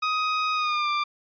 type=tone with pitch glide; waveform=sawtooth; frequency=1255 to 1184.6 Hz; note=D#6 to D6; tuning=+15 to +15 cents; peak=-19 dBFS; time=0.02-1.04 s; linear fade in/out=10 ms; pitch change=-100 cents; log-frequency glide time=0.54-0.89 s; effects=resampled to 11025 Hz